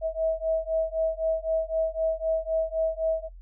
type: beating tone pair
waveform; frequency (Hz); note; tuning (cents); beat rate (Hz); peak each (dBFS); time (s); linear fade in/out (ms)
sine; 643 / 646.9; E5 / E5; -43 / -33; 3.9; -27; 0.01-3.29; 50
effects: noise-tail reverb RT60 0.1 s tail -21 dB re dry + added 43 Hz sine -42 dBFS peak until 3.41 s